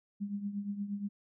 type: tone with tremolo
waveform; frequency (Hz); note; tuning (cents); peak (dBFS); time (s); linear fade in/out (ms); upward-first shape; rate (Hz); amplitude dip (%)
sine; 202.5; G#3; -43; -31; 0.2-1.09; 20; triangle; 8.5; 75
effects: none